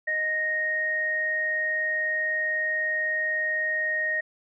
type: tone pair together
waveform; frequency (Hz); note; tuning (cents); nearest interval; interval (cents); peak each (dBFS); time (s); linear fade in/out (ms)
sine; 622 / 1863.9; D#5 / A#6; -1 / -1; octave + perfect fifth; 1900; -34 / -24; 0.07-4.21; 10
effects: none